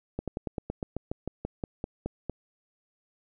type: slowing click train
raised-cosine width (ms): 2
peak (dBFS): -18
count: 15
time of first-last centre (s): 0.19-2.297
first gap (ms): 87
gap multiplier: 1.08
effects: none